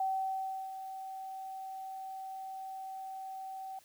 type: tone with ADSR envelope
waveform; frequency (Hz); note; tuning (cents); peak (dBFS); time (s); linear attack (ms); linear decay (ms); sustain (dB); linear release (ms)
sine; 766; G5; -40; -29; 0-3.79; 4; 700; -11; 3
effects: white hiss -63 dBFS RMS until 3.84 s